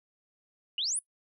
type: exponential sweep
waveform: sine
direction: up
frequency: 2791 to 10548 Hz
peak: -28 dBFS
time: 0.78-0.99 s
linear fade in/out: 2 ms
effects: noise-tail reverb RT60 0.1 s tail -20 dB re dry